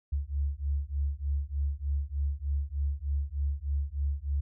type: beating tone pair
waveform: sine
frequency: 69.3 / 72.6 Hz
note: C#2 / D2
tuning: 0 / -19 cents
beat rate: 3.3 Hz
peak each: -31 dBFS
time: 0.12-4.41 s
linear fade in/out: 10 ms
effects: none